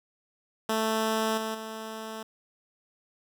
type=tone with level steps; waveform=10% pulse; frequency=220.6 Hz; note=A3; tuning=5 cents sharp; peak=-17 / -22 / -28 dBFS; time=0.69-2.23 s; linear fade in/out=5 ms; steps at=1.37 / 1.54 s; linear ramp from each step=10 ms; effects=none